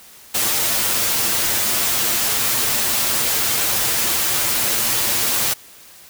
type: noise with comb filter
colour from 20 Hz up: white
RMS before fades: -19 dBFS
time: 0.34-5.54 s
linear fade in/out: 10 ms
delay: 8.8 ms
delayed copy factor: +0.6
effects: white hiss -44 dBFS RMS until 6.09 s